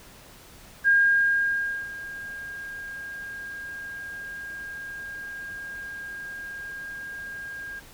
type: tone with ADSR envelope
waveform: sine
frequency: 1617 Hz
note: G#6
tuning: 47 cents flat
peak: -15 dBFS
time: 0.84-7.8 s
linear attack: 39 ms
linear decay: 1000 ms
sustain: -19 dB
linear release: 12 ms
effects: pink hiss -49 dBFS RMS until 7.93 s